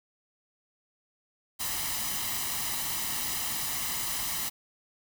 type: noise with comb filter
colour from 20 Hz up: white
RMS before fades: -32 dBFS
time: 1.59-4.5 s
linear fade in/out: 20 ms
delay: 1 ms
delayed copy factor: +0.6
effects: none